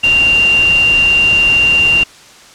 sine tone in noise, 2778 Hz, F7, 10 cents flat, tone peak -7 dBFS, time 0.03-2.04 s, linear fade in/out 10 ms, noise pink, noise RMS -23 dBFS, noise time 0.03-2.04 s, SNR +13 dB, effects white hiss -39 dBFS RMS until 2.54 s + low-pass 7000 Hz 12 dB/octave

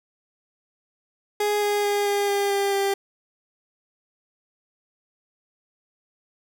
30% pulse tone with pitch steps, 415.3 / 412 / 408.6 / 405.3 / 402.1 / 398.8 / 395.6 Hz, G#4 / G#4 / G#4 / G#4 / G4 / G4 / G4, 0 / -14 / -28 / -42 / +44 / +30 / +16 cents, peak -18 dBFS, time 1.4-2.94 s, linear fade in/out 5 ms, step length 220 ms, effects none

